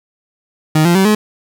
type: tone with pitch steps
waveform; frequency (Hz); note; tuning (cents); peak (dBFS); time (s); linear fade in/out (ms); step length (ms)
30% pulse; 155.56 / 172.6 / 191.52 / 212.5; D#3 / F3 / G3 / G#3; 0 / -20 / -40 / +40; -6; 0.75-1.15; 5; 100
effects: none